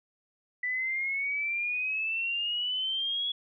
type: exponential sweep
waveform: sine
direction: up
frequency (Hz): 1975.5 to 3378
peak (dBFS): -28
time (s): 0.63-3.32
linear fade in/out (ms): 5
effects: none